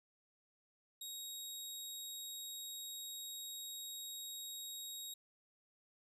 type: tone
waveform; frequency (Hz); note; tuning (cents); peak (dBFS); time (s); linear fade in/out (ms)
20% pulse; 3780; A#7; +23; -39; 1.01-5.14; 5
effects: none